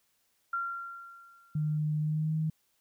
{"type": "tone with exponential decay", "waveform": "sine", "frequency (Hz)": 1378, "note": "F6", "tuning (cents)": -24, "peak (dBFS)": -28, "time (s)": [0.53, 1.78], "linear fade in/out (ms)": 5, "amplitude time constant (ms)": 270}
{"type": "tone with pitch glide", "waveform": "sine", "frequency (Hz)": [152.2, 157.2], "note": ["D#3", "D#3"], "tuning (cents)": [-38, 18], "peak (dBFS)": -27, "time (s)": [1.55, 2.5], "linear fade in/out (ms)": 5, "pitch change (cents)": 56, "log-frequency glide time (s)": [2, 2.34]}
{"effects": ["white hiss -73 dBFS RMS until 2.8 s"]}